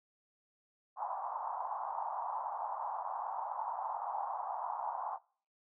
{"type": "band-pass noise", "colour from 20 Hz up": "white", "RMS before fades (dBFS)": -39, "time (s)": [0.96, 5.19], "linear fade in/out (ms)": 50, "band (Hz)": [750, 1000], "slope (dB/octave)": 48, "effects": ["noise-tail reverb RT60 0.5 s tail -24 dB re dry"]}